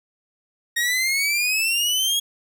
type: exponential sweep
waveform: sawtooth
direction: up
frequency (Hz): 1864.7 to 3322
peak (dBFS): -16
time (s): 0.76-2.2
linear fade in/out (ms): 10
effects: none